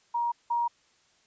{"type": "tone pair in turn", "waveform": "sine", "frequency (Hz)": [946, 946], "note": ["A#5", "A#5"], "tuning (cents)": [25, 25], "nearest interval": "unison", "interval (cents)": 0, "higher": "neither", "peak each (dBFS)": [-25, -24], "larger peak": "second", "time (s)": [[0.14, 0.32], [0.5, 0.68]], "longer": "neither", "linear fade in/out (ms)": 10, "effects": ["white hiss -65 dBFS RMS until 1.26 s", "resampled to 16000 Hz"]}